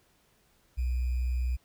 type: tone with sample-and-hold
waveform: sine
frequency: 62.1 Hz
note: B1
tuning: 10 cents sharp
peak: -26 dBFS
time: 0.77-1.57 s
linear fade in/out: 20 ms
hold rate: 2450 Hz
effects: pink hiss -67 dBFS RMS until 1.64 s